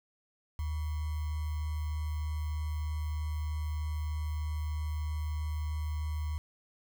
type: tone with sample-and-hold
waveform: sine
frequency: 76.6 Hz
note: D#2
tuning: 27 cents flat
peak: -31 dBFS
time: 0.59-6.38 s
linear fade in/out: 0 ms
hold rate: 1050 Hz
effects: none